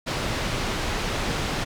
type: low-pass noise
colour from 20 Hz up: pink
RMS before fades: -27 dBFS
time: 0.06-1.65 s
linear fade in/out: 20 ms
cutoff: 5300 Hz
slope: 12 dB/octave
effects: none